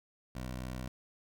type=tone; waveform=15% pulse; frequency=63 Hz; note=B1; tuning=35 cents sharp; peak=-32 dBFS; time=0.35-0.88 s; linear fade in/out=5 ms; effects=11-bit